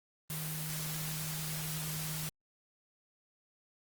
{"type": "tone in noise", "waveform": "sine", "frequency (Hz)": 155.56, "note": "D#3", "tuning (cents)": 0, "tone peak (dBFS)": -39, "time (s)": [0.3, 2.29], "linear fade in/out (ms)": 0, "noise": "white", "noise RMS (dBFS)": -40, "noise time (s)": [0.3, 2.29], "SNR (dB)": -2, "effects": ["Opus 24 kbps"]}